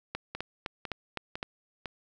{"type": "two click trains", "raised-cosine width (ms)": 0.3, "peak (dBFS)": [-17, -20], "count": [6, 4], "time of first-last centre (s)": [[0.15, 1.429], [0.35, 1.858]], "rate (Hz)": [3.91, 1.99], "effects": []}